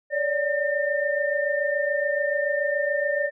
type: tone cluster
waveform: sine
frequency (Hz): 564 / 591 / 1806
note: C#5 / D5 / A6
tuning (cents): +30 / +11 / +45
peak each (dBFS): -26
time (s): 0.1-3.31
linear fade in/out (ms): 50
effects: none